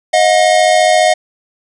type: tone pair together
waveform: square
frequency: 626 / 720.5 Hz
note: D#5 / F#5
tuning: +10 / -46 cents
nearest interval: major second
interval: 244 cents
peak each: -11 dBFS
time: 0.13-1.14 s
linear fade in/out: 10 ms
effects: resampled to 22050 Hz + 7-bit